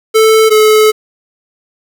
square tone pair in turn, 440 / 430.7 Hz, A4 / A4, 0 / -37 cents, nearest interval unison, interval 37 cents, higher first, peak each -5 dBFS, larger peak neither, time 0.14-0.5 / 0.5-0.92 s, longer second, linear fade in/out 20 ms, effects 7-bit

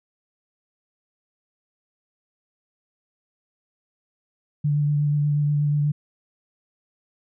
sine tone with vibrato, 146.83 Hz, D3, in tune, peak -18 dBFS, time 4.64-5.92 s, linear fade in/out 10 ms, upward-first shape triangle, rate 8.3 Hz, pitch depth 20 cents each way, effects none

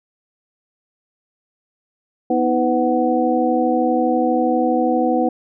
sine tone cluster, 245.9 / 318.3 / 502 / 744 Hz, B3 / D#4 / B4 / F#5, -7 / +39 / +28 / +9 cents, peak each -20 dBFS, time 2.3-5.29 s, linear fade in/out 5 ms, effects none

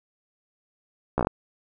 slowing click train, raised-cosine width 1 ms, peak -9 dBFS, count 6, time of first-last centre 1.18-1.271 s, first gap 14 ms, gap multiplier 1.13, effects none

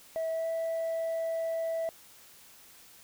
sine tone with pitch glide, 649 to 656.2 Hz, E5 to E5, -27 to -8 cents, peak -27 dBFS, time 0.16-1.89 s, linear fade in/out 0 ms, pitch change +19 cents, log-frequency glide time 0.32-0.47 s, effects tanh soft clip ceiling -28 dBFS + white hiss -55 dBFS RMS until 3.03 s

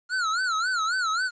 square tone with vibrato, 1396.9 Hz, F6, in tune, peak -24 dBFS, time 0.09-1.31 s, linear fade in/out 50 ms, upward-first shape sine, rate 3.7 Hz, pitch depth 160 cents each way, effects resampled to 16000 Hz + 10-bit

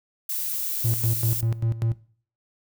violet noise, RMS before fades -28 dBFS, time 0.29-1.41 s, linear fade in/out 5 ms
triangle tone with tremolo, 114 Hz, A#2, 38 cents flat, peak -18 dBFS, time 0.84-1.94 s, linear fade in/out 10 ms, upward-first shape square, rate 5.1 Hz, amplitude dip 80%
effects noise-tail reverb RT60 0.5 s tail -20 dB re dry

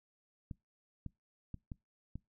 clicks, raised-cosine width 5 ms, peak -30 dBFS, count 5, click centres 0.512 / 1.063 / 1.543 / 1.718 / 2.156 s, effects noise-tail reverb RT60 0.2 s tail -24 dB re dry

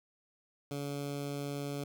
15% pulse tone with notch filter, 142.4 Hz, C#3, 47 cents sharp, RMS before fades -38 dBFS, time 0.71-1.84 s, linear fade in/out 2 ms, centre 1700 Hz, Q 1.5, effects none

